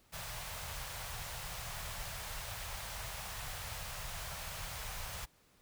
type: band-stop noise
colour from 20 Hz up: pink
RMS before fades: -43 dBFS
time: 0.12-5.26 s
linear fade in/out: 20 ms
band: 140 to 600 Hz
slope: 24 dB/octave
effects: pink hiss -68 dBFS RMS until 5.61 s